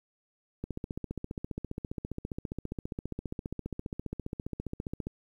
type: click train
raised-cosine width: 3 ms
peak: -22 dBFS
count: 67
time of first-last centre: 0.64-5.07 s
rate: 14.9 Hz
effects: 10-bit